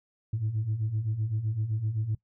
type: beating tone pair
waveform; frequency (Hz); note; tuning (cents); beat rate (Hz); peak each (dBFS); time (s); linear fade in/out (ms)
sine; 103.83 / 111.63; G#2 / A2; 0 / +25; 7.8; -32 / -27; 0.33-2.15; 5
effects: noise-tail reverb RT60 0.1 s tail -21 dB re dry + tanh soft clip ceiling -22 dBFS